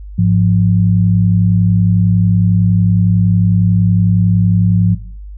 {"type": "tone pair together", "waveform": "sine", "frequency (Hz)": [104.37, 175.3], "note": ["G#2", "F3"], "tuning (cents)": [9, 7], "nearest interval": "major sixth", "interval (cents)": 898, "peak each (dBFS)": -11, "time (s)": [0.18, 4.95], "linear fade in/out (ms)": 10, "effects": ["noise-tail reverb RT60 0.5 s tail -18 dB re dry", "added 50 Hz sine -27 dBFS peak until 5.37 s"]}